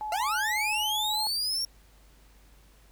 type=tone; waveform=sine; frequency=854 Hz; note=G#5; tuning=48 cents sharp; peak=-31 dBFS; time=0.01-1.27 s; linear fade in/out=0 ms
type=linear sweep; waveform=40% pulse; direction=up; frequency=660 to 5588 Hz; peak=-26 dBFS; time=0.12-1.65 s; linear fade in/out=2 ms
effects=added 50 Hz sine -55 dBFS peak until 2.91 s + pink hiss -61 dBFS RMS until 2.91 s